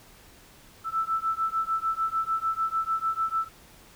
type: beating tone pair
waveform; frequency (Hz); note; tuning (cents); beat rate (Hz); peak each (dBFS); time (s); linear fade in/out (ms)
sine; 1318.5 / 1325.2; E6 / E6; 0 / +9; 6.7; -28; 0.84-3.49; 50
effects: pink hiss -53 dBFS RMS until 3.95 s